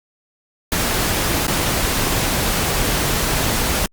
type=noise with dropouts; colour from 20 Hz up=pink; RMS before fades=-19 dBFS; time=0.72-3.86 s; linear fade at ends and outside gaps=1 ms; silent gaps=1.468-1.48 s; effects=Opus 48 kbps